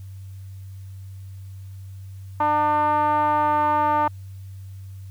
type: tone with low-pass filter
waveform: 5% pulse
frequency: 299.8 Hz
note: D4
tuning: 36 cents sharp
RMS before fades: -20 dBFS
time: 2.4-4.08 s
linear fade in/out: 5 ms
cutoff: 1000 Hz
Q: 9.7
effects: added 96 Hz sine -35 dBFS peak until 5.1 s + white hiss -59 dBFS RMS until 5.1 s